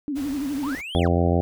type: tone with vibrato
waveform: sine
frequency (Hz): 280.6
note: C#4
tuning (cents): +21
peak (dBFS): -24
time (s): 0.08-0.75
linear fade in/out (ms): 0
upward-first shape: sine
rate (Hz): 12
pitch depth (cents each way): 110
type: noise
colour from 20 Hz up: pink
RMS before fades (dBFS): -40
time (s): 0.15-0.82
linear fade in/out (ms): 20
type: linear two-way sweep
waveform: triangle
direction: up then down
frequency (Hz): 829 to 3505 to 829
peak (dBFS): -30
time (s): 0.63-1.08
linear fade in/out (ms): 2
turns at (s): 0.98
type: harmonic tone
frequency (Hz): 86.4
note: F2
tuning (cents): -18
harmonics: 1 / 2 / 3 / 4 / 5 / 6 / 7 / 8 / 9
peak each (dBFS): -21 / -24 / -26 / -27 / -28 / -29 / -29 / -30 / -31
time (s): 0.95-1.41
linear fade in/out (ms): 0
effects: none